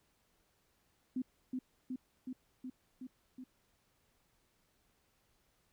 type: tone with echo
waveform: sine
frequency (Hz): 255.6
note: C4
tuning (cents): -40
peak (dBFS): -33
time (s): 1.16-1.22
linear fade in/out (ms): 5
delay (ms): 370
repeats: 6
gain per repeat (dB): -2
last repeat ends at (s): 3.44
effects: pink hiss -75 dBFS RMS until 5.72 s